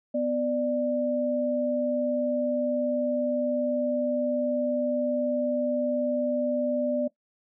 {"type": "tone pair together", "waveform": "sine", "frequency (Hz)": [249.3, 592], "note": ["B3", "D5"], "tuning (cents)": [16, 14], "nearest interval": "octave + minor third", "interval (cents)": 1498, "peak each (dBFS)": [-28, -25], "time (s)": [0.14, 7.08], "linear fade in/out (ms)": 10, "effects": ["noise-tail reverb RT60 0.1 s tail -18 dB re dry"]}